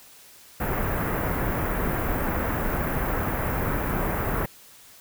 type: band-stop noise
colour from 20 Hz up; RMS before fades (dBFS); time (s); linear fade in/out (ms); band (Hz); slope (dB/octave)
pink; -26; 0.6-4.46; 5; 1900 to 15000; 24
effects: white hiss -50 dBFS RMS until 5 s